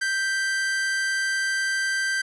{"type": "tone pair together", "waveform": "45% pulse", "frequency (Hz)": [1568, 1975.6], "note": ["G6", "B6"], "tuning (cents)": [0, 0], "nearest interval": "major third", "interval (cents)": 400, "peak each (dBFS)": [-23, -34], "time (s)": [0.01, 2.22], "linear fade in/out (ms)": 10, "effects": ["resampled to 24000 Hz"]}